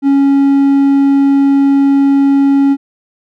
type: tone with hard clipping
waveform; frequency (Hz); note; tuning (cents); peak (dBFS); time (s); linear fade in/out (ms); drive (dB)
triangle; 277.2; C#4; 0; -7; 0.02-2.77; 50; 6
effects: none